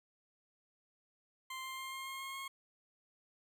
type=tone with pitch steps; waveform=20% pulse; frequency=1046.5 / 1052.6 / 1058.7 / 1064.8 / 1071 / 1077.2 / 1083.4 Hz; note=C6 / C6 / C6 / C6 / C6 / C#6 / C#6; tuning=0 / +10 / +20 / +30 / +40 / -50 / -40 cents; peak=-37 dBFS; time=1.5-2.48 s; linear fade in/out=5 ms; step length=140 ms; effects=none